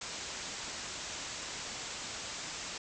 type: low-pass noise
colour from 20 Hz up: white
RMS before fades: -42 dBFS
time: 0.01-2.78 s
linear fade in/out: 5 ms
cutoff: 7800 Hz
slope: 96 dB/octave
effects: none